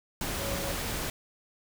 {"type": "tone in noise", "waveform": "sine", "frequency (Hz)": 554.4, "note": "C#5", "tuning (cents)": 0, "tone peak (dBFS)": -37, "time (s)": [0.39, 0.72], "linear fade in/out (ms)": 2, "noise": "pink", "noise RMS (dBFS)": -33, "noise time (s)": [0.21, 1.1], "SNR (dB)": -7, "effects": []}